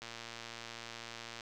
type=click train; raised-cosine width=0.2 ms; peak=-27 dBFS; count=162; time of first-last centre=0.02-1.408 s; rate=116 Hz; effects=none